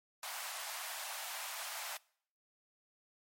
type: high-pass noise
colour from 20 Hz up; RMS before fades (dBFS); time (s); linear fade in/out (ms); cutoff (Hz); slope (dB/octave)
pink; -43; 0.23-1.97; 2; 660; 48
effects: noise-tail reverb RT60 0.6 s tail -24 dB re dry + MP3 64 kbps